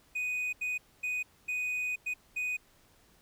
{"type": "tone bursts at uneven times", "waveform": "triangle", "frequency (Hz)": 2489, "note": "D#7", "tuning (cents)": 0, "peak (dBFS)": -29, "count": 6, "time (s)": [[0.15, 0.53], [0.61, 0.78], [1.03, 1.23], [1.48, 1.96], [2.06, 2.14], [2.36, 2.57]], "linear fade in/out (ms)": 10, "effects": ["pink hiss -64 dBFS RMS until 3.21 s"]}